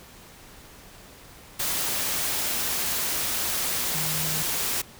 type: tone in noise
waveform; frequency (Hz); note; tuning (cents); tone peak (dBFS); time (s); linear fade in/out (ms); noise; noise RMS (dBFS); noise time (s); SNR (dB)
sine; 156; D#3; +5; -33; 3.94-4.43; 10; white; -27; 1.59-4.82; -9
effects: pink hiss -48 dBFS RMS until 4.99 s